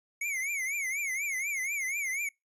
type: tone with vibrato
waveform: square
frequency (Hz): 2195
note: C#7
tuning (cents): -18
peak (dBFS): -31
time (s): 0.21-2.29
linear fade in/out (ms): 5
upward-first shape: triangle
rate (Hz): 4.1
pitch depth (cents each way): 170
effects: noise-tail reverb RT60 0.2 s tail -26 dB re dry + resampled to 32000 Hz